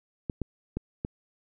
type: clicks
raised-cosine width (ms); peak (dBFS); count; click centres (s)
3; -17; 4; 0.298 / 0.417 / 0.77 / 1.049
effects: none